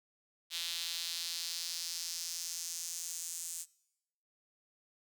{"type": "tone with high-pass filter sweep", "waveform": "sawtooth", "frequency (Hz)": 169.3, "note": "E3", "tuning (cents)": 46, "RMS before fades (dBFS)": -40, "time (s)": [0.5, 3.66], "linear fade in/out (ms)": 50, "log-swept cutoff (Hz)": [3600, 7600], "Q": 2.5, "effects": ["noise-tail reverb RT60 0.9 s tail -23 dB re dry"]}